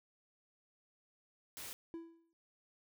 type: noise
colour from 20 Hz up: white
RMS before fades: -47 dBFS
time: 1.57-1.73 s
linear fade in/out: 0 ms
type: tone with exponential decay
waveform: triangle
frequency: 332 Hz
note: E4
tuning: 12 cents sharp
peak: -38 dBFS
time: 1.94-2.33 s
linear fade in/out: 0 ms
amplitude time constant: 83 ms
effects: none